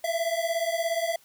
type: beating tone pair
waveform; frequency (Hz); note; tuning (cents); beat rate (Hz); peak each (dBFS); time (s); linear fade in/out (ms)
square; 659.3 / 676.3; E5 / E5; 0 / +44; 17; -29; 0.04-1.16; 5
effects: white hiss -59 dBFS RMS until 1.24 s